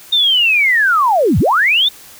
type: linear two-way sweep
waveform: sine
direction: down then up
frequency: 3686 to 68 to 3686 Hz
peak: -9 dBFS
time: 0.12-1.89 s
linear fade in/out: 10 ms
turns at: 1.39 s
effects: white hiss -39 dBFS RMS until 2.19 s